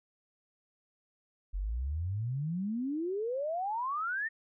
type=exponential sweep; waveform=sine; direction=up; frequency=43.65 to 1864.7 Hz; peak=-31 dBFS; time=1.53-4.29 s; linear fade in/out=20 ms; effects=none